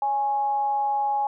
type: tone with frequency modulation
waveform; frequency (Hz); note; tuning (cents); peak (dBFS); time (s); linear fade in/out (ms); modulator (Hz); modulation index
sine; 830; G#5; -1; -21; 0.02-1.27; 2; 266; 0.23
effects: none